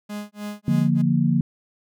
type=tone with tremolo; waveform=45% pulse; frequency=207.7 Hz; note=G#3; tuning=in tune; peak=-28 dBFS; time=0.09-1.02 s; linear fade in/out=10 ms; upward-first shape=sine; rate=3.3 Hz; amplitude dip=100%
type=chord; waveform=sine; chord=Bb major; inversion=first; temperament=equal; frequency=146.83 / 174.61 / 233.1 Hz; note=D3 / F3 / Bb3; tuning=0 / 0 / 0 cents; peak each=-21 dBFS; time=0.68-1.41 s; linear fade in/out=2 ms
effects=none